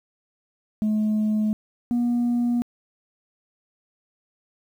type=tone pair in turn; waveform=sine; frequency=214.1 / 240.3 Hz; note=A3 / B3; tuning=-47 / -47 cents; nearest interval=major second; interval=200 cents; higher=second; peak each=-17 dBFS; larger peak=neither; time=0.82-1.53 / 1.91-2.62 s; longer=neither; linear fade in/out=0 ms; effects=tanh soft clip ceiling -18 dBFS + 9-bit